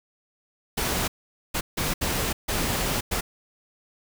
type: noise bursts at uneven times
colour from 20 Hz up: pink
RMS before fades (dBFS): -26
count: 6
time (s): 0.77-1.08 / 1.54-1.61 / 1.77-1.94 / 2.01-2.33 / 2.48-3.01 / 3.11-3.21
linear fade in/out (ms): 10
effects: none